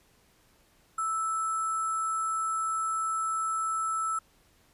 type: tone with sample-and-hold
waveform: sine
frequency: 1318.5 Hz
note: E6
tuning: in tune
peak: -27 dBFS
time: 0.98-4.19 s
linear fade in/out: 5 ms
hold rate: 8820 Hz
effects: pink hiss -64 dBFS RMS until 4.73 s + resampled to 32000 Hz